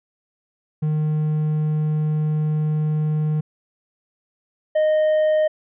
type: tone pair in turn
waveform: triangle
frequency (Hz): 153.3 / 618.4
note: D#3 / D#5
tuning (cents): -25 / -11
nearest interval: 2 octaves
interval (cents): 2414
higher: second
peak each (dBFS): -16 / -13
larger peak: second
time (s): 0.82-3.41 / 4.75-5.48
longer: first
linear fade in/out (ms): 10
effects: resampled to 8000 Hz